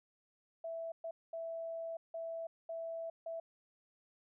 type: tone bursts at uneven times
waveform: sine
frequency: 660 Hz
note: E5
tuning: 2 cents sharp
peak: -39 dBFS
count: 6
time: 0.64-0.92 / 1.04-1.11 / 1.33-1.97 / 2.14-2.47 / 2.69-3.1 / 3.26-3.4 s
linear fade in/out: 5 ms
effects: none